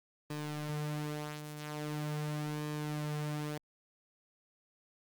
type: tone with flanger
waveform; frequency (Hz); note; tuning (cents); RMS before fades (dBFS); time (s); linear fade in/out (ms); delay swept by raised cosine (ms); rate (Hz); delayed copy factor
sawtooth; 150.1; D3; +38; -38; 0.3-3.58; 5; 1.4 to 6.7; 0.42; -0.5
effects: Opus 32 kbps